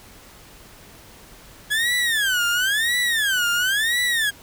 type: tone with vibrato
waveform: 30% pulse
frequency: 1661.2 Hz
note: G#6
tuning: in tune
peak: -16 dBFS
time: 1.7-4.31 s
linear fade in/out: 20 ms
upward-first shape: sine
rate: 0.97 Hz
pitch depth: 290 cents each way
effects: pink hiss -46 dBFS RMS until 4.42 s